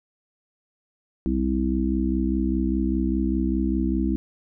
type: harmonic tone with a mistuned harmonic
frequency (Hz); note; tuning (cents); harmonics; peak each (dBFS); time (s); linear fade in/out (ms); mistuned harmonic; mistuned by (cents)
65; C2; -11; 1 / 3 / 4 / 5; -26 / -26 / -26 / -26; 1.26-4.16; 0; 1; -63
effects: none